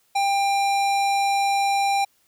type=tone with low-pass filter; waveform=square; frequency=795 Hz; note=G5; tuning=24 cents sharp; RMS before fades=-21 dBFS; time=0.15-2.05 s; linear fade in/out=10 ms; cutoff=9000 Hz; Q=0.73; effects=white hiss -64 dBFS RMS until 2.27 s